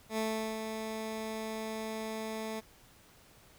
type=tone with ADSR envelope; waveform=15% pulse; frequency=220 Hz; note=A3; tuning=in tune; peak=-24 dBFS; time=0.09-2.61 s; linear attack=88 ms; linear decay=390 ms; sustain=-6 dB; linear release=22 ms; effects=pink hiss -60 dBFS RMS until 3.58 s